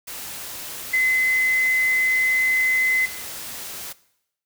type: tone in noise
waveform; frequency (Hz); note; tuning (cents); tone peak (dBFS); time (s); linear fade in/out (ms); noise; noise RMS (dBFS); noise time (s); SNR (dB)
sine; 2040; C7; -44; -16; 0.93-3.06; 10; white; -34; 0.07-3.93; +15
effects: noise-tail reverb RT60 0.8 s tail -19 dB re dry

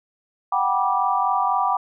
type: chord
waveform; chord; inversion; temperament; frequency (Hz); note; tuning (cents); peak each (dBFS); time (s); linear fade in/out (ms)
sine; G major seventh; third; equal with one note detuned; 740 / 784 / 974.2 / 1174.7; F#5 / G5 / B5 / D6; 0 / 0 / -24 / 0; -25 / -23 / -23 / -23; 0.52-1.77; 5
effects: none

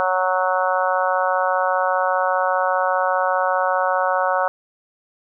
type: harmonic tone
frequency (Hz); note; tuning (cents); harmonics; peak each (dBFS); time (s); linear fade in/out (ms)
185; F#3; 0; 3 / 4 / 5 / 6 / 7 / 8; -22 / -23 / -24 / -25 / -25 / -26; 0-4.48; 0
effects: none

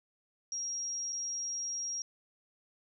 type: tone with dropouts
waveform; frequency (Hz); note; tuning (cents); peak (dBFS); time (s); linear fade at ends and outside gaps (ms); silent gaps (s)
sine; 5630; F8; +13; -34; 0.52-2.02; 1; 1.124-1.128
effects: none

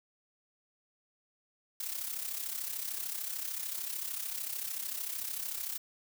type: noise with amplitude modulation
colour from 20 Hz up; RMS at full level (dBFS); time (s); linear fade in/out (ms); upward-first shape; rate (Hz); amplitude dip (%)
blue; -35; 1.8-5.78; 5; sine; 33.4; 65
effects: none

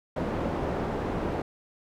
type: low-pass noise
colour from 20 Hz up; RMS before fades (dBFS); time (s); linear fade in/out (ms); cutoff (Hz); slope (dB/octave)
white; -30; 0.16-1.42; 5; 590; 12
effects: none

